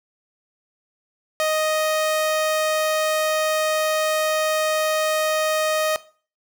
sawtooth tone, 623 Hz, D#5, 2 cents sharp, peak -15 dBFS, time 1.4-5.96 s, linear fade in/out 0 ms, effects noise-tail reverb RT60 0.4 s tail -18 dB re dry

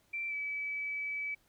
sine tone with pitch glide, 2347 to 2295 Hz, D7 to D7, -2 to -40 cents, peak -34 dBFS, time 0.13-1.35 s, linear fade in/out 10 ms, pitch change -38 cents, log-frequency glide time 0.28-0.34 s, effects pink hiss -70 dBFS RMS until 1.48 s

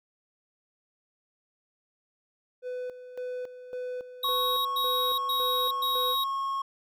triangle tone with tremolo, 500 Hz, B4, 21 cents sharp, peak -30 dBFS, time 2.62-6.16 s, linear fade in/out 50 ms, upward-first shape square, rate 1.8 Hz, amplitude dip 70%
square tone bursts, 3800 Hz, A#7, 33 cents sharp, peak -28 dBFS, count 4, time 4.23-6.24 s, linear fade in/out 5 ms, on 420 ms, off 110 ms
triangle tone with pitch glide, 1100 to 1089.9 Hz, C#6 to C#6, -14 to -30 cents, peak -26 dBFS, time 4.24-6.62 s, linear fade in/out 5 ms, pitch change -16 cents, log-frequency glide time 4.64-6.38 s
effects none

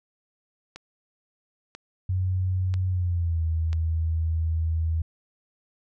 click train, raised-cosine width 0.2 ms, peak -22 dBFS, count 4, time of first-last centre 0.76-3.73 s, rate 1.01 Hz
sine tone with pitch glide, 92.5 to 80.99 Hz, F#2 to E2, 0 to -30 cents, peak -22 dBFS, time 2.09-5.02 s, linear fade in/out 5 ms, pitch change -230 cents, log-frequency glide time 2.89-3.43 s
effects none

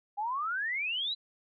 sine exponential sweep, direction up, 796 to 4058 Hz, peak -30 dBFS, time 0.17-1.15 s, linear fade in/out 20 ms, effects none

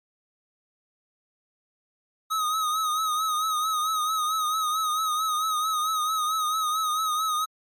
square tone with vibrato, 1261 Hz, D#6, 23 cents sharp, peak -24 dBFS, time 2.3-7.46 s, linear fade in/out 20 ms, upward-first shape triangle, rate 4.5 Hz, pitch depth 65 cents each way, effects MP3 64 kbps

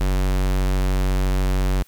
square tone, 46.95 Hz, F#1, 26 cents sharp, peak -18 dBFS, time 0-1.83 s, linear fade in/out 10 ms, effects white hiss -55 dBFS RMS until 1.87 s

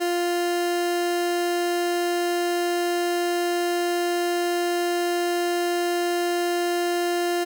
30% pulse tone, 349.2 Hz, F4, in tune, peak -19 dBFS, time 0-7.45 s, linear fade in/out 20 ms, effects none

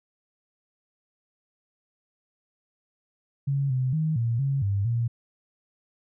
sine tone with pitch steps, 139 / 128.8 / 157.2 / 116.4 / 137.6 / 99.6 / 117.4 Hz, C#3 / C3 / D#3 / A#2 / C#3 / G2 / A#2, +5 / -27 / +18 / -2 / -12 / +28 / +13 cents, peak -22 dBFS, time 3.47-5.08 s, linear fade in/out 10 ms, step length 230 ms, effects none

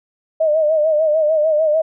sine tone with vibrato, 620 Hz, D#5, 6 cents flat, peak -12 dBFS, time 0.4-1.82 s, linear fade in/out 10 ms, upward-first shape sine, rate 6.7 Hz, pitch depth 72 cents each way, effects none

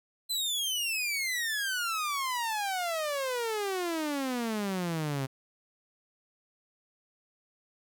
sawtooth exponential sweep, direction down, 4100 to 130.81 Hz, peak -26 dBFS, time 0.29-5.27 s, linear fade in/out 20 ms, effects none

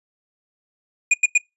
square tone bursts, 2450 Hz, D#7, 27 cents flat, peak -12 dBFS, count 3, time 1.11-1.379 s, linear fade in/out 5 ms, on 29 ms, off 91 ms, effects noise-tail reverb RT60 0.2 s tail -25 dB re dry + resampled to 24000 Hz

